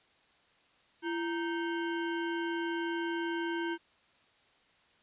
harmonic tone with a mistuned harmonic, 311.1 Hz, D#4, in tune, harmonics 1 / 3 / 5 / 7 / 9 / 10, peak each -33 / -40 / -39 / -48 / -51 / -47 dBFS, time 1.02-3.78 s, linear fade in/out 50 ms, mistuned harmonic 1, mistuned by +140 cents, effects white hiss -66 dBFS RMS until 5.02 s + resampled to 8000 Hz

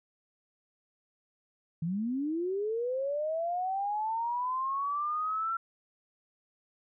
sine linear sweep, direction up, 155.56 to 1359 Hz, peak -29 dBFS, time 1.82-5.57 s, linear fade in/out 5 ms, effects none

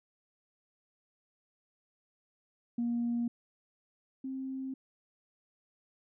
sine tone pair in turn, 236.9 / 264.7 Hz, A#3 / C4, +28 / +20 cents, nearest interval major second, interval 192 cents, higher second, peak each -28 / -35 dBFS, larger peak first, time 2.78-3.28 / 4.24-4.74 s, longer neither, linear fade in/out 5 ms, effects tanh soft clip ceiling -25 dBFS

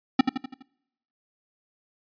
square tone with echo, 261.7 Hz, C4, in tune, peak -13 dBFS, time 0.19-0.21 s, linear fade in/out 5 ms, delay 83 ms, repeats 5, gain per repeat -6 dB, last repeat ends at 0.625 s, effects noise-tail reverb RT60 0.9 s tail -26 dB re dry + resampled to 11025 Hz

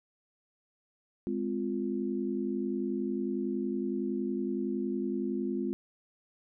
sine chord, F minor, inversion first, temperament equal with one note detuned, 207.7 / 258.6 / 349.2 Hz, Ab3 / C4 / F4, 0 / -20 / 0 cents, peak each -34 dBFS, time 1.27-5.73 s, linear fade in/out 0 ms, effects none

